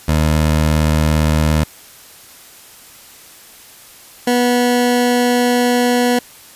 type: tone pair in turn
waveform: 20% pulse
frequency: 77.4 / 244.5 Hz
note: D#2 / B3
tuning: -9 / -17 cents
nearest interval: octave + minor sixth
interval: 1992 cents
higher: second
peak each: -7 dBFS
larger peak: neither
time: 0.08-1.64 / 4.27-6.19 s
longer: second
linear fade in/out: 5 ms
effects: white hiss -41 dBFS RMS until 6.55 s + resampled to 32000 Hz